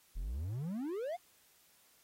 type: exponential sweep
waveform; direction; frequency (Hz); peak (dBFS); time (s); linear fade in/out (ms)
triangle; up; 36.76 to 744; -34; 0.15-1.17; 20
effects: white hiss -67 dBFS RMS until 2.03 s + AAC 48 kbps